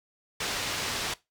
white low-pass noise, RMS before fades -32 dBFS, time 0.4-1.14 s, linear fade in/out 5 ms, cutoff 5000 Hz, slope 12 dB/octave, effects noise-tail reverb RT60 0.2 s tail -19 dB re dry

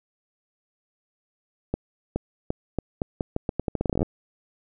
accelerating click train, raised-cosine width 2 ms, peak -11 dBFS, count 21, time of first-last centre 1.74-4.029 s, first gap 420 ms, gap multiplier 0.82, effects none

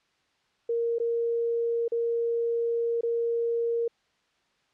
sine tone with dropouts, 466.2 Hz, A#4, in tune, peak -24 dBFS, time 0.69-3.88 s, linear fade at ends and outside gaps 5 ms, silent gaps 0.985-0.999 / 1.881-1.919 / 3.01-3.032 s, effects white hiss -69 dBFS RMS until 4.73 s + low-pass 4000 Hz 12 dB/octave

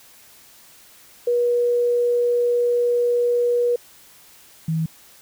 sine tone pair in turn, 482.1 / 160.88 Hz, B4 / E3, -42 / -42 cents, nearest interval octave + perfect fifth, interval 1900 cents, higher first, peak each -16 / -19 dBFS, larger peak first, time 1.27-3.76 / 4.68-4.86 s, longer first, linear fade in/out 5 ms, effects white hiss -49 dBFS RMS until 5.21 s

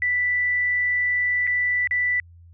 sine tone with dropouts, 1975.5 Hz, B6, in tune, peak -19 dBFS, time 0.02-2.2 s, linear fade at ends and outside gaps 1 ms, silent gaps 1.469-1.474 / 1.873-1.91 s, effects added 85 Hz sine -45 dBFS peak until 2.53 s

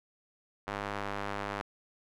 square tone with band-pass filter, 50.5 Hz, G#1, 48 cents flat, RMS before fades -37 dBFS, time 0.67-1.62 s, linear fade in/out 10 ms, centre 1200 Hz, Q 0.88, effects none

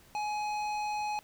sine tone with hard clipping, 840 Hz, G#5, 19 cents sharp, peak -33 dBFS, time 0.15-1.19 s, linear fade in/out 0 ms, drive 13 dB, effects pink hiss -59 dBFS RMS until 1.23 s

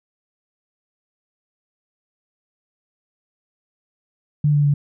sine tone with pitch steps, 148 / 145.8 / 143.9 Hz, D3 / D3 / D3, +14 / -12 / -35 cents, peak -13 dBFS, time 4.44-4.74 s, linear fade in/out 5 ms, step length 100 ms, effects none

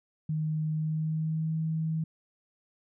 sine tone with pitch glide, 155.56 to 159.66 Hz, D#3 to D#3, 0 to +45 cents, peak -27 dBFS, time 0.29-2.04 s, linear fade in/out 5 ms, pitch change +45 cents, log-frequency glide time 0.72-1.57 s, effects none

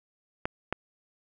clicks, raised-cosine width 0.5 ms, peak -13 dBFS, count 2, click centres 0.455 / 0.726 s, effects none

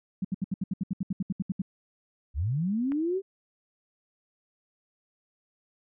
sine tone bursts, 190 Hz, F#3, 46 cents sharp, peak -25 dBFS, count 15, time 0.22-1.619 s, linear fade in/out 5 ms, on 27 ms, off 71 ms
sine linear sweep, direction up, 58.7 to 397.8 Hz, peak -25 dBFS, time 2.34-3.22 s, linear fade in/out 50 ms
click, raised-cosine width 0.5 ms, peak -27 dBFS, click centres 2.92 s
effects none

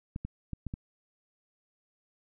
clicks, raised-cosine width 5 ms, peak -23 dBFS, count 5, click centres 0.161 / 0.25 / 0.533 / 0.667 / 0.739 s, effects none

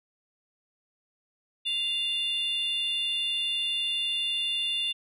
sine tone pair together, 2800 / 3528 Hz, F7 / A7, +4 / +4 cents, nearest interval major third, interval 400 cents, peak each -27 dBFS, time 1.65-4.93 s, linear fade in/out 20 ms, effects tanh soft clip ceiling -23 dBFS

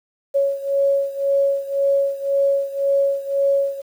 sine beating tone pair, 554.4 / 556.3 Hz, C#5 / C#5, 0 / +6 cents, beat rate 1.9 Hz, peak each -18 / -21 dBFS, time 0.34-3.82 s, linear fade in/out 20 ms, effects 8-bit

